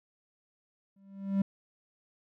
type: tone with exponential growth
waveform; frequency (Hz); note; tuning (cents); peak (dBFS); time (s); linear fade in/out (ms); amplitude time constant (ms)
triangle; 196; G3; 0; -20; 0.96-1.42; 5; 100
effects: none